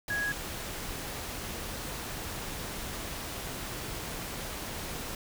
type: tone in noise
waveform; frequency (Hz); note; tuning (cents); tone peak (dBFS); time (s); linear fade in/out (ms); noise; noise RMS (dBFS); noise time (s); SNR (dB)
sine; 1661.2; G#6; 0; -29; 0.1-0.32; 2; pink; -38; 0.08-5.15; +6
effects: none